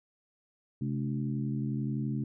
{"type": "harmonic tone with a mistuned harmonic", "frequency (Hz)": 71.6, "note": "D2", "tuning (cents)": -43, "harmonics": [2, 3, 4, 5], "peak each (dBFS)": [-32, -34, -38, -47], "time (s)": [0.81, 2.24], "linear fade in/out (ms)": 5, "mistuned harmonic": 2, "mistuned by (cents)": -120, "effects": []}